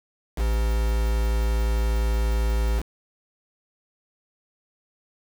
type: tone with quantisation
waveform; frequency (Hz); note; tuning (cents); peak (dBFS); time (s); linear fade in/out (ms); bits
triangle; 55.9; A1; +28; -18; 0.36-2.83; 50; 5
effects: none